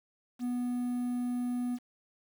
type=tone; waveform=triangle; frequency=245.5 Hz; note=B3; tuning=10 cents flat; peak=-28 dBFS; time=0.39-1.79 s; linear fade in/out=50 ms; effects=9-bit